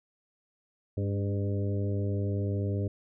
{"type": "harmonic tone with a mistuned harmonic", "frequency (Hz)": 100.6, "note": "G2", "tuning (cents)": 45, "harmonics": [1, 2, 3, 4, 5, 6], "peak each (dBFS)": [-28, -37, -38, -38, -41, -44], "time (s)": [0.97, 2.88], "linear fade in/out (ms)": 5, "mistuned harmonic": 3, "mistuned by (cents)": -42, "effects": []}